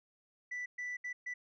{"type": "tone bursts at uneven times", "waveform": "sine", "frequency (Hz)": 1975.5, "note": "B6", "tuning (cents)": 0, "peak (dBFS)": -35, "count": 4, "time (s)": [[0.51, 0.66], [0.78, 0.97], [1.04, 1.13], [1.26, 1.34]], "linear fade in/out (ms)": 10, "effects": ["tanh soft clip ceiling -36 dBFS"]}